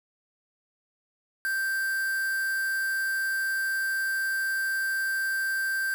triangle tone with quantisation, 1568 Hz, G6, in tune, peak -24 dBFS, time 1.45-5.94 s, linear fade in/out 0 ms, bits 6, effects none

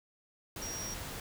sine tone in noise, 5660 Hz, F8, 22 cents sharp, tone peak -39 dBFS, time 0.62-0.94 s, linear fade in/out 2 ms, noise pink, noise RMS -42 dBFS, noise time 0.56-1.2 s, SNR 0 dB, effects none

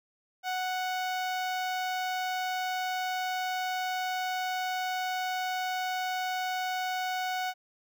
sawtooth tone with notch filter, 740 Hz, F#5, in tune, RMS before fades -32 dBFS, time 0.43-7.54 s, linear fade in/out 50 ms, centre 9500 Hz, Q 0.93, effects none

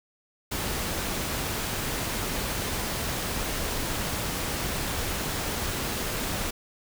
pink noise, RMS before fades -30 dBFS, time 0.51-6.51 s, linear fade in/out 10 ms, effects none

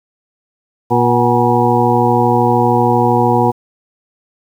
harmonic tone with a mistuned harmonic, 120 Hz, B2, 49 cents flat, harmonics 1 / 2 / 3 / 4 / 6 / 7 / 8, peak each -17 / -17 / -17 / -17 / -17 / -17 / -17 dBFS, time 0.9-3.52 s, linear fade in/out 20 ms, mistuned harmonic 6, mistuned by +64 cents, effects 7-bit

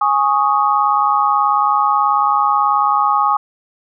sine chord, Ab suspended fourth, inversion none, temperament just, 830.6 / 1107.5 / 1245.9 Hz, Ab5 / Db6 / Eb6, 0 / -2 / +2 cents, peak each -16 dBFS, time 0.01-3.37 s, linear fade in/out 5 ms, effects none

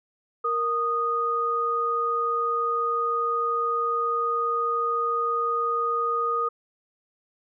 sine tone pair together, 466.5 / 1236.8 Hz, A#4 / D#6, +1 / -11 cents, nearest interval octave + perfect fourth, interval 1688 cents, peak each -29 / -23 dBFS, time 0.44-6.49 s, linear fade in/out 10 ms, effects none

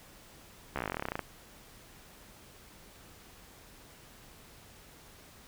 slowing click train, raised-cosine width 0.5 ms, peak -18 dBFS, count 19, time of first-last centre 0.76-1.193 s, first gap 14 ms, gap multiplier 1.06, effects pink hiss -55 dBFS RMS until 5.47 s

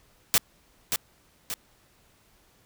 white noise with echo, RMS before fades -20 dBFS, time 0.34-0.38 s, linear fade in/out 0 ms, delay 580 ms, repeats 2, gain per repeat -6 dB, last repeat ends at 1.54 s, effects pink hiss -62 dBFS RMS until 2.65 s

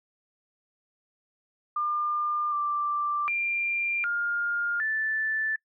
sine tone with pitch steps, 1200 / 1177 / 2384 / 1412 / 1757 Hz, D6 / D6 / D7 / F6 / A6, +37 / +3 / +25 / +19 / -3 cents, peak -25 dBFS, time 1.76-5.56 s, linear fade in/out 5 ms, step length 760 ms, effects noise-tail reverb RT60 0.1 s tail -23 dB re dry

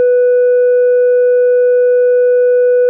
sine tone with tanh clipping, 493.9 Hz, B4, in tune, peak -7 dBFS, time 0-2.89 s, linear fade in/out 0 ms, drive 1 dB, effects none

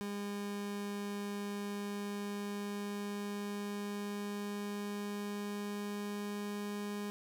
30% pulse tone with pitch glide, 203.3 to 205.5 Hz, G#3 to G#3, -37 to -18 cents, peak -35 dBFS, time 0.01-7.1 s, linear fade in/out 0 ms, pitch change +19 cents, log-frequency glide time 1.39-6.71 s, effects none

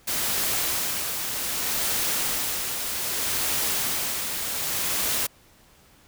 white noise with tremolo, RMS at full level -25 dBFS, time 0.07-5.27 s, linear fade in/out 10 ms, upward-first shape sine, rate 0.64 Hz, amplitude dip 40%, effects pink hiss -56 dBFS RMS until 6.07 s

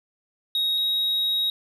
sine tone pair in turn, 3773 / 3793 Hz, A#7 / A#7, +20 / +29 cents, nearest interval unison, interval 9 cents, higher second, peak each -18 dBFS, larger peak neither, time 0.55-0.78 / 0.78-1.5 s, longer second, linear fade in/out 2 ms, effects tanh soft clip ceiling -20 dBFS

